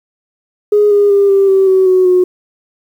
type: tone with pitch steps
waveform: sine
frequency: 415.8 / 407.9 / 400.2 / 392.7 / 385.3 / 378 / 370.9 / 363.9 Hz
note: G#4 / G#4 / G4 / G4 / G4 / F#4 / F#4 / F#4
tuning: +2 / -31 / +36 / +3 / -30 / +37 / +4 / -29 cents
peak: -5 dBFS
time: 0.72-2.24 s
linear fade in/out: 5 ms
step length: 190 ms
effects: tanh soft clip ceiling -1 dBFS + 7-bit